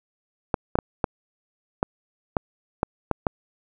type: clicks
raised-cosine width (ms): 1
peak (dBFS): -6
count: 9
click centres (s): 0.542 / 0.755 / 0.788 / 1.042 / 1.829 / 2.368 / 2.831 / 3.113 / 3.268
effects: none